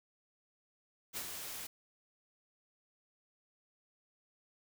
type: noise with ADSR envelope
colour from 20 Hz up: white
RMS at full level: -39 dBFS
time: 1.13-1.67 s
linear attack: 39 ms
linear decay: 62 ms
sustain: -5 dB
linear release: 6 ms
effects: none